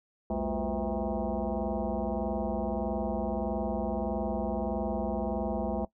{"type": "tone with frequency modulation", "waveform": "sine", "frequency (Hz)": 225.3, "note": "A3", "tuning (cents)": 41, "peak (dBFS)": -28, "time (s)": [0.3, 5.85], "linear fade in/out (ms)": 2, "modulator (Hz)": 143, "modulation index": 4.2, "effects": ["noise-tail reverb RT60 0.1 s tail -19 dB re dry"]}